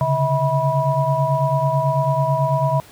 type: tone cluster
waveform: sine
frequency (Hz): 135.1 / 144.2 / 645 / 977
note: C#3 / D3 / E5 / B5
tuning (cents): -44 / -31 / -38 / -19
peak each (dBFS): -21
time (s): 0.01-2.8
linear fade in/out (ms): 0
effects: pink hiss -45 dBFS RMS until 2.91 s + high-pass 80 Hz 12 dB/octave